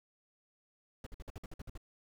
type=noise bursts; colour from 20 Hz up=brown; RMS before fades=-44 dBFS; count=10; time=1.04-1.776 s; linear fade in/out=2 ms; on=25 ms; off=54 ms; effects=none